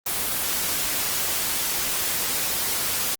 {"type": "noise", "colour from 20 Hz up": "white", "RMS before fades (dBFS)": -25, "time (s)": [0.06, 3.15], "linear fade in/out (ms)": 5, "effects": ["Opus 24 kbps"]}